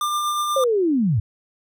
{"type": "tone with tremolo", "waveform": "square", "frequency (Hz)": 1195, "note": "D6", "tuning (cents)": 30, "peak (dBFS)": -20, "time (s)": [0.01, 0.64], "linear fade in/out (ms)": 2, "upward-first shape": "triangle", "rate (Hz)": 8.3, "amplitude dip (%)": 30}
{"type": "linear sweep", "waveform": "sine", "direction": "down", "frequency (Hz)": [554.4, 90.9], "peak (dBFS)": -16, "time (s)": [0.56, 1.2], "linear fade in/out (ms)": 5}
{"effects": []}